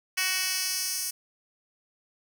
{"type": "tone with high-pass filter sweep", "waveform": "10% pulse", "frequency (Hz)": 372.9, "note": "F#4", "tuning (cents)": 14, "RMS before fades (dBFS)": -29, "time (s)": [0.17, 1.11], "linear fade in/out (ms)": 10, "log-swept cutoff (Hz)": [2600, 7200], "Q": 1.1, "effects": []}